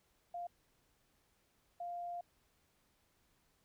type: tone bursts at uneven times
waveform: sine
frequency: 698.5 Hz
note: F5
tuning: in tune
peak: -40 dBFS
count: 2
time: 0.34-0.47 / 1.8-2.21 s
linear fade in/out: 5 ms
effects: pink hiss -75 dBFS RMS until 3.64 s